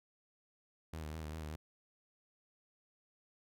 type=tone with vibrato; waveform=sawtooth; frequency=78 Hz; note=D#2; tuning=5 cents sharp; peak=-38 dBFS; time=0.93-1.56 s; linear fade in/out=5 ms; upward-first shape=sine; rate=5.1 Hz; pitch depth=56 cents each way; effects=none